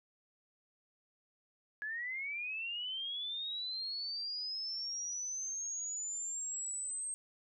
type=linear sweep; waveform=sine; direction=up; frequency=1674 to 8400 Hz; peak=-37 dBFS; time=1.82-7.14 s; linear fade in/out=0 ms; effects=none